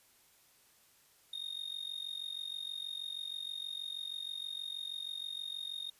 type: tone with amplitude modulation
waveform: triangle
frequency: 3700 Hz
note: A#7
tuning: 14 cents flat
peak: -34 dBFS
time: 1.33-5.9 s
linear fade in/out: 5 ms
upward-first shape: sine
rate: 46.3 Hz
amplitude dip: 85%
effects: white hiss -66 dBFS RMS until 5.99 s + resampled to 32000 Hz